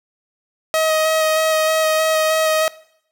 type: tone with vibrato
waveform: sawtooth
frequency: 632 Hz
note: D#5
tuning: 27 cents sharp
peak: -11 dBFS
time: 0.74-2.68 s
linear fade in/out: 0 ms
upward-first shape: square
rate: 3.2 Hz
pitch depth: 10 cents each way
effects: noise-tail reverb RT60 0.7 s tail -20 dB re dry